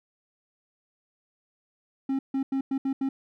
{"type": "tone bursts at uneven times", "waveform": "triangle", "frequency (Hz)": 269.4, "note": "C#4", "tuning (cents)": -49, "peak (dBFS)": -22, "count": 6, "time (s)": [[2.09, 2.19], [2.34, 2.43], [2.52, 2.61], [2.71, 2.78], [2.85, 2.93], [3.01, 3.09]], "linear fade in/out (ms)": 5, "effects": []}